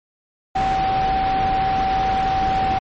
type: tone in noise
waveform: sine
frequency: 767 Hz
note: G5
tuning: 38 cents flat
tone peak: -17 dBFS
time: 0.55-2.79 s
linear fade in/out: 10 ms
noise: pink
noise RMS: -25 dBFS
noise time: 0.55-2.79 s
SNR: +5 dB
effects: low-pass 3000 Hz 12 dB/octave + MP3 32 kbps